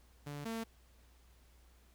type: tone pair in turn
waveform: sawtooth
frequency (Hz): 145.1 / 226.3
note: D3 / A3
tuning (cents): -21 / +49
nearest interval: minor sixth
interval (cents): 770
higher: second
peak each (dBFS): -38 / -34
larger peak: second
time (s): 0.26-0.45 / 0.45-0.64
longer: neither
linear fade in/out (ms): 10
effects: added 60 Hz sine -62 dBFS peak until 1.94 s + pink hiss -69 dBFS RMS until 1.94 s